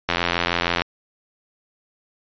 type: click train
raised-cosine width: 0.3 ms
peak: -3 dBFS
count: 64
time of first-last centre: 0.09-0.819 s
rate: 86.4 Hz
effects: resampled to 11025 Hz